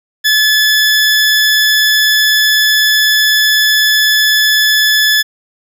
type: tone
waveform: 20% pulse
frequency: 1724 Hz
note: A6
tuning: 36 cents flat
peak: -3 dBFS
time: 0.24-5.23 s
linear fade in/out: 20 ms
effects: none